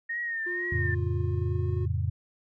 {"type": "tone with vibrato", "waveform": "sine", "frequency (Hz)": 1844, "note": "A#6", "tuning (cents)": -19, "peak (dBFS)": -29, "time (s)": [0.09, 0.95], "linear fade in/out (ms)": 10, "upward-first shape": "triangle", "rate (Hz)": 2.1, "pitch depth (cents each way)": 66}
{"type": "tone with pitch glide", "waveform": "triangle", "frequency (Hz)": [353.1, 361.8], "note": ["F4", "F#4"], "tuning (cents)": [19, -39], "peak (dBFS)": -33, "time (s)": [0.46, 1.86], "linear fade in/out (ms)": 10, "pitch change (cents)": 42, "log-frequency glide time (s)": [1.06, 1.75]}
{"type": "chord", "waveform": "sine", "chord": "F augmented", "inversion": "none", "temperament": "equal", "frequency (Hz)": [87.31, 110, 138.59], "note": ["F2", "A2", "C#3"], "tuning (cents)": [0, 0, 0], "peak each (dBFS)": [-28, -30, -33], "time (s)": [0.72, 2.1], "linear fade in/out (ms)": 5}
{"effects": []}